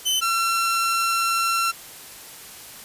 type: tone pair in turn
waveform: sawtooth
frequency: 3043 / 1355.5 Hz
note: F#7 / E6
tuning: +48 / +48 cents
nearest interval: octave + major second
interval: 1400 cents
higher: first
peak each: -16 dBFS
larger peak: neither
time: 0.05-0.21 / 0.21-1.72 s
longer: second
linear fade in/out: 20 ms
effects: white hiss -41 dBFS RMS until 2.84 s + resampled to 32000 Hz